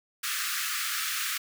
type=high-pass noise; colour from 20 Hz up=pink; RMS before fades=-31 dBFS; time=0.23-1.38 s; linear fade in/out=10 ms; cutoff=1200 Hz; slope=96 dB/octave; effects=none